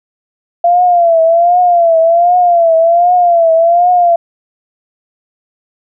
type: tone with vibrato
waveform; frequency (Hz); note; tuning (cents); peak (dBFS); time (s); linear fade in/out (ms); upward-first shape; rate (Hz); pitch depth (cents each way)
sine; 685; F5; -34; -5; 0.64-4.16; 5; triangle; 1.3; 100
effects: none